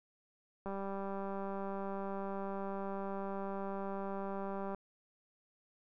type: click train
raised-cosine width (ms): 1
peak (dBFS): -28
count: 802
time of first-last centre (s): 0.66-4.747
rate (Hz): 196
effects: none